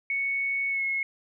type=tone with pitch glide; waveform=sine; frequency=2217 to 2174 Hz; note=C#7 to C#7; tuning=0 to -34 cents; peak=-25 dBFS; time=0.1-1.03 s; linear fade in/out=2 ms; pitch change=-34 cents; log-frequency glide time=0.69-0.83 s; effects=none